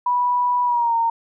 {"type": "tone with pitch glide", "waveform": "sine", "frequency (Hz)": [981, 920.6], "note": ["B5", "A#5"], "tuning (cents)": [-12, -22], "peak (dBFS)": -16, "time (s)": [0.06, 1.1], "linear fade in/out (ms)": 5, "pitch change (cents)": -110, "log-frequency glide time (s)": [0.64, 0.95], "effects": []}